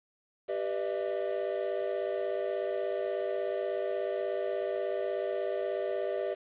triangle chord, E minor seventh, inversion first, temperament equal with one note detuned, 392 / 493.9 / 602.8 / 659.3 Hz, G4 / B4 / D5 / E5, 0 / 0 / +45 / 0 cents, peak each -33 / -35 / -32 / -36 dBFS, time 0.48-6.35 s, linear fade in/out 20 ms, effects resampled to 8000 Hz + 9-bit

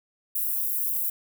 white high-pass noise, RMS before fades -27 dBFS, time 0.35-1.1 s, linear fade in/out 5 ms, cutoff 12000 Hz, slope 24 dB/octave, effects none

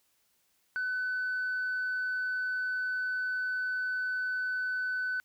sine tone, 1505 Hz, F#6, 29 cents sharp, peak -28 dBFS, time 0.76-5.2 s, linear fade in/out 0 ms, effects tanh soft clip ceiling -27 dBFS + white hiss -72 dBFS RMS until 5.24 s

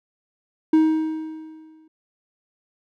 triangle tone with exponential decay, 315.4 Hz, D#4, 24 cents sharp, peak -9 dBFS, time 0.73-1.88 s, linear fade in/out 5 ms, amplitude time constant 250 ms, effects none

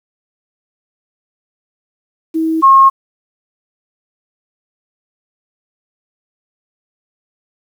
sine tone pair in turn, 321.7 / 1080.2 Hz, E4 / C#6, -42 / -45 cents, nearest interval octave + major sixth, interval 2097 cents, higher second, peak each -12 / -3 dBFS, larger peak second, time 2.34-2.62 / 2.62-2.9 s, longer neither, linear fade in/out 20 ms, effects 7-bit

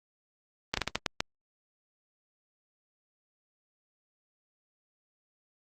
slowing click train, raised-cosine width 0.2 ms, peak -9 dBFS, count 7, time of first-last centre 0.74-1.205 s, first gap 33 ms, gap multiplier 1.34, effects Opus 24 kbps

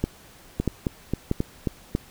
two click trains, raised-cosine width 3 ms, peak -9 / -10 dBFS, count 4 / 5, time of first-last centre 0.04-1.951 / 0.6-1.672 s, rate 1.57 / 3.73 Hz, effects pink hiss -50 dBFS RMS until 2.1 s

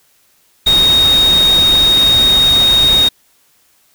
sine tone in noise, 3729 Hz, A#7, in tune, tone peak -7 dBFS, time 0.66-3.09 s, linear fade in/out 10 ms, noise pink, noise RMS -20 dBFS, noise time 0.66-3.09 s, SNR +10 dB, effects white hiss -54 dBFS RMS until 3.94 s

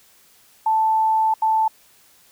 sine tone bursts at uneven times, 880 Hz, A5, in tune, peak -15 dBFS, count 2, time 0.66-1.34 / 1.42-1.68 s, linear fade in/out 5 ms, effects white hiss -54 dBFS RMS until 2.31 s

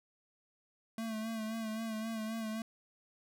square tone with vibrato, 221.7 Hz, A3, 13 cents sharp, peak -37 dBFS, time 0.98-2.62 s, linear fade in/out 2 ms, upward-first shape sine, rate 3.8 Hz, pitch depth 41 cents each way, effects none

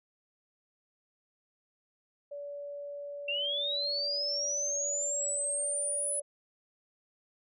sine tone, 574 Hz, D5, 40 cents flat, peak -38 dBFS, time 2.31-6.22 s, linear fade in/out 10 ms
sine linear sweep, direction up, 2700 to 10180 Hz, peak -30 dBFS, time 3.28-6.2 s, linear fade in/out 5 ms
effects none

